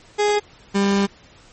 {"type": "tone pair in turn", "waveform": "30% pulse", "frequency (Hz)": [415.3, 198.9], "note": ["G#4", "G3"], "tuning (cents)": [0, 25], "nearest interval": "octave + minor second", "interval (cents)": 1275, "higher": "first", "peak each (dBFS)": -13, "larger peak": "neither", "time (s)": [[0.18, 0.4], [0.74, 1.07]], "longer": "second", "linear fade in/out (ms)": 20, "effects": ["pink hiss -49 dBFS RMS until 1.52 s", "MP3 32 kbps"]}